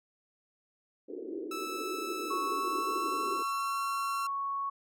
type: band-pass noise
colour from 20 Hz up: white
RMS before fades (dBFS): -39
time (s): 1.08-3.43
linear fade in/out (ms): 10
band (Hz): 310 to 410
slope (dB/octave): 48
type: tone with pitch glide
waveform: sawtooth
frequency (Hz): 1313 to 1359.3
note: E6 to F6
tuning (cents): -7 to -47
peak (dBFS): -33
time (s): 1.51-4.27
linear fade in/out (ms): 5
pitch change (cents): +60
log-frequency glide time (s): 2.46-3.82
type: tone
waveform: sine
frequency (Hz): 1108.7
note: C#6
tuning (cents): 0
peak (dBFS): -31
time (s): 2.3-4.7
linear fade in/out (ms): 10
effects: none